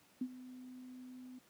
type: tone with ADSR envelope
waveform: sine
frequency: 253.6 Hz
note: B3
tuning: 46 cents sharp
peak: -32 dBFS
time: 0.21-1.39 s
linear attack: 5 ms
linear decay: 60 ms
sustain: -16 dB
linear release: 8 ms
effects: pink hiss -67 dBFS RMS until 1.49 s + high-pass 150 Hz 12 dB/octave